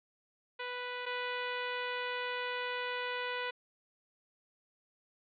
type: tone pair in turn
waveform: 10% pulse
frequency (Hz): 493.9 / 493.9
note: B4 / B4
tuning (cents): 0 / 0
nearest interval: unison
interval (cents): 0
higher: neither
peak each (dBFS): -29 / -26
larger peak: second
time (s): 0.59-1.06 / 1.06-3.51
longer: second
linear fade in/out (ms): 10
effects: resampled to 11025 Hz